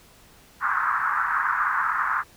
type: band-pass noise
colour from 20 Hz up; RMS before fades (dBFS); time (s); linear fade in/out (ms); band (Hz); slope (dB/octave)
white; -24; 0.6-2.24; 50; 1000 to 1600; 48
effects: pink hiss -53 dBFS RMS until 2.36 s